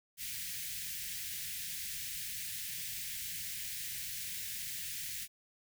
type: band-stop noise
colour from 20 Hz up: white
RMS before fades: -41 dBFS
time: 0.17-5.28 s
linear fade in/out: 50 ms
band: 190 to 1700 Hz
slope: 48 dB/octave
effects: none